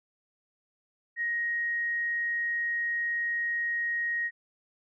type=tone; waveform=sine; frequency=1879 Hz; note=A#6; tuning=13 cents sharp; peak=-27 dBFS; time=1.16-4.31 s; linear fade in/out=50 ms; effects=none